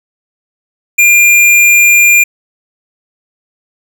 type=tone; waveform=square; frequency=2400 Hz; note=D7; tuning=37 cents sharp; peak=-4 dBFS; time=0.98-2.24 s; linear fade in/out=10 ms; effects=none